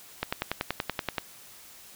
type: click train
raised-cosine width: 0.3 ms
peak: -11 dBFS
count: 11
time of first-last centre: 0.23-1.182 s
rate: 10.5 Hz
effects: white hiss -50 dBFS RMS until 1.95 s